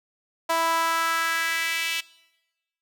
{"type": "tone with high-pass filter sweep", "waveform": "sawtooth", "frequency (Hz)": 329.6, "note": "E4", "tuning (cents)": 0, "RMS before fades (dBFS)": -25, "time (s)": [0.49, 2.01], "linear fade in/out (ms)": 10, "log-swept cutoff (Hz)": [810, 2700], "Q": 2.7, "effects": ["noise-tail reverb RT60 1.0 s tail -21 dB re dry"]}